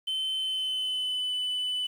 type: tone with pitch glide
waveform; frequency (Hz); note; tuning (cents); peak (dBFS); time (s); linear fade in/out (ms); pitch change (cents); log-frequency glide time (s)
sine; 3071 to 2996; G7 to F#7; -36 to +21; -25; 0.07-1.87; 10; -43; 0.37-1.32
effects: tanh soft clip ceiling -26 dBFS + 9-bit